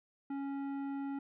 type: tone with tanh clipping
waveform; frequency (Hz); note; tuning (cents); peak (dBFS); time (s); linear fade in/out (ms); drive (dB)
triangle; 277.2; C#4; 0; -38; 0.3-1.19; 5; 16
effects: none